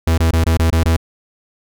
45% pulse tone bursts, 81.9 Hz, E2, 11 cents flat, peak -11 dBFS, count 7, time 0.07-0.966 s, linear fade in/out 5 ms, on 110 ms, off 21 ms, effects none

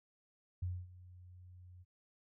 sine tone with ADSR envelope, 90.2 Hz, F#2, 44 cents flat, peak -34 dBFS, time 0.62-1.85 s, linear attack 8 ms, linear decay 240 ms, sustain -19 dB, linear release 35 ms, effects none

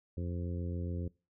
harmonic tone, 87.2 Hz, F2, 2 cents flat, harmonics 1 / 2 / 3 / 4 / 5 / 6, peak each -35 / -41 / -45 / -47 / -49 / -51 dBFS, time 0.17-1.08 s, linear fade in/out 5 ms, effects noise-tail reverb RT60 0.3 s tail -23 dB re dry

